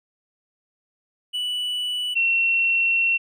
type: tone pair in turn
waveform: triangle / sine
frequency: 2960 / 2719 Hz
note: F#7 / F7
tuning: 0 / -47 cents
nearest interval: minor second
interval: 147 cents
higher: first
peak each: -22 / -17 dBFS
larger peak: second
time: 1.33-2.15 / 2.15-3.18 s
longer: second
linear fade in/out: 20 ms
effects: none